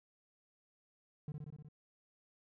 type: tone with echo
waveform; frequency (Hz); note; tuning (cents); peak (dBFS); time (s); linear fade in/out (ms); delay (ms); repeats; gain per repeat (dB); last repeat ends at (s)
triangle; 149; D3; +25; -37; 1.28-1.32; 2; 61; 6; -2; 1.686
effects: none